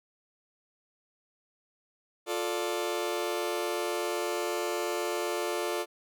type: chord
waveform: sawtooth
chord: D minor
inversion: first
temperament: just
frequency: 352.4 / 440.5 / 587.3 Hz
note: F4 / A4 / D5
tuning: +16 / +2 / 0 cents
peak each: -29 / -30 / -31 dBFS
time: 2.26-5.86 s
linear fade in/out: 50 ms
effects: none